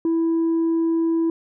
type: tone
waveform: sine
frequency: 329.6 Hz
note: E4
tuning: in tune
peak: -15 dBFS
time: 0.05-1.3 s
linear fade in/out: 2 ms
effects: tanh soft clip ceiling -16 dBFS